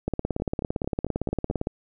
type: two click trains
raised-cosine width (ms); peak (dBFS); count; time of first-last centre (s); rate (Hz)
2; -19 / -12; 6 / 29; 0.4-1.511 / 0.08-1.671; 4.5 / 17.6
effects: none